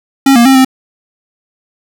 square tone with pitch steps, 271.9 / 236.1 / 267 / 261.6 Hz, C#4 / A#3 / C4 / C4, -33 / +22 / +35 / 0 cents, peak -4 dBFS, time 0.26-0.648 s, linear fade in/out 5 ms, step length 97 ms, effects none

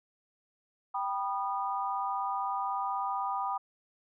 sine chord, G augmented, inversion none, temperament just, 784 / 980 / 1225 Hz, G5 / B5 / D#6, 0 / -14 / -27 cents, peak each -34 / -34 / -35 dBFS, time 0.94-3.58 s, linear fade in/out 10 ms, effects none

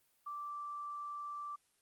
sine tone, 1170 Hz, D6, 7 cents flat, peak -40 dBFS, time 0.26-1.56 s, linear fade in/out 10 ms, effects white hiss -74 dBFS RMS until 1.81 s + Opus 32 kbps

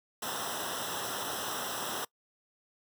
pink noise with comb filter, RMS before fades -36 dBFS, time 0.22-2.05 s, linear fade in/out 5 ms, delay 0.44 ms, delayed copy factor -0.95, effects noise-tail reverb RT60 0.1 s tail -24 dB re dry + high-pass 100 Hz 12 dB/octave

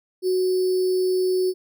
sine tone with sample-and-hold, 370 Hz, F#4, in tune, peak -18 dBFS, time 0.22-1.54 s, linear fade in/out 50 ms, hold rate 4900 Hz, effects none

